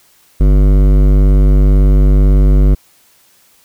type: tone with hard clipping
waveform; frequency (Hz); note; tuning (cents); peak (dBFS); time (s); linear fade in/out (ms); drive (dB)
sine; 49.02; G1; +1; -7; 0.4-2.75; 10; 15
effects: white hiss -50 dBFS RMS until 3.64 s